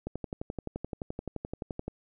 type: click train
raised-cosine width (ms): 2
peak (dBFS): -21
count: 22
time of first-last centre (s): 0.07-1.88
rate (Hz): 11.6
effects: none